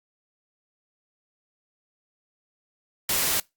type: noise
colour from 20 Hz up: white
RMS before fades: -24 dBFS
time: 3.09-3.4 s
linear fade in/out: 2 ms
effects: noise-tail reverb RT60 0.2 s tail -24 dB re dry + Opus 48 kbps